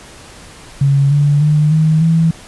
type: tone with pitch steps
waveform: sine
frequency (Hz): 139.1 / 144.84 / 150.82 / 157.04 / 163.52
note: C#3 / D3 / D3 / D#3 / E3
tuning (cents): +6 / -24 / +46 / +16 / -14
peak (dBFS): -8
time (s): 0.81-2.31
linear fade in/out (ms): 5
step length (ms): 300
effects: pink hiss -37 dBFS RMS until 2.47 s + resampled to 24000 Hz